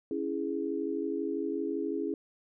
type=chord; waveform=sine; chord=C# minor; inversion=none; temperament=equal; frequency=277.2 / 329.6 / 415.3 Hz; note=C#4 / E4 / G#4; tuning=0 / 0 / 0 cents; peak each=-35 / -34 / -34 dBFS; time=0.11-2.14 s; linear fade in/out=2 ms; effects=none